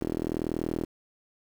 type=tone with band-pass filter; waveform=sawtooth; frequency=40.53 Hz; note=E1; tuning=29 cents flat; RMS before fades=-31 dBFS; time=0.01-0.85 s; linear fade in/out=0 ms; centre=330 Hz; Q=2.9; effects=8-bit